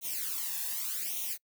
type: noise with flanger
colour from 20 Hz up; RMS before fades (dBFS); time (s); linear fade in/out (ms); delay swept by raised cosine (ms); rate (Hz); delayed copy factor
blue; -35; 0.01-1.38; 50; 0.31 to 1.15; 0.85; +0.9
effects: noise-tail reverb RT60 0.1 s tail -26 dB re dry